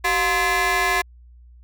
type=ring-modulated tone; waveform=20% pulse; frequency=333.2 Hz; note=E4; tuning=19 cents sharp; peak=-10 dBFS; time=0.04-1.02 s; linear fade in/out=10 ms; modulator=1380 Hz; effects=added 60 Hz sine -44 dBFS peak until 1.63 s